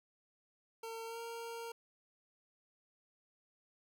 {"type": "tone with pitch glide", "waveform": "25% pulse", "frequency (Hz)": [453.8, 462.8], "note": ["A#4", "A#4"], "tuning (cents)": [-47, -13], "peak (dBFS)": -39, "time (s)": [0.83, 1.72], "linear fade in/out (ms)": 5, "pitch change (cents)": 34, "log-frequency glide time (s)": [1.05, 1.19], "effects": []}